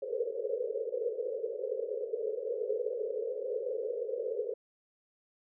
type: band-pass noise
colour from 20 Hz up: pink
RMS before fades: -35 dBFS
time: 0.02-4.54 s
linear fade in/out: 5 ms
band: 420 to 530 Hz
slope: 96 dB/octave
effects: none